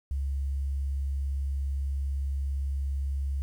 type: tone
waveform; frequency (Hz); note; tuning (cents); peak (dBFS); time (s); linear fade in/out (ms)
sine; 68.8; C#2; -12; -27; 0.11-3.42; 0
effects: 10-bit